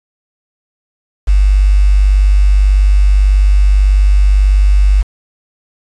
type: tone with quantisation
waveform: sine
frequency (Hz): 49.14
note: G1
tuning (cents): +5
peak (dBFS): -5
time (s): 1.27-5.03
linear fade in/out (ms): 20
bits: 5
effects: resampled to 22050 Hz